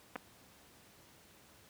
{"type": "clicks", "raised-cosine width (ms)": 0.5, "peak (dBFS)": -25, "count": 2, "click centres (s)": [0.157, 0.161], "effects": ["pink hiss -61 dBFS RMS until 1.69 s", "high-pass 80 Hz 12 dB/octave"]}